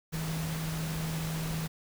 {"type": "tone in noise", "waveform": "sine", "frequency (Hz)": 160, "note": "D#3", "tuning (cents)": 49, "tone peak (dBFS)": -32, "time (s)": [0.12, 1.68], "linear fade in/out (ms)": 20, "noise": "pink", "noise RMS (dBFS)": -39, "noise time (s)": [0.12, 1.68], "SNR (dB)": 4, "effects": []}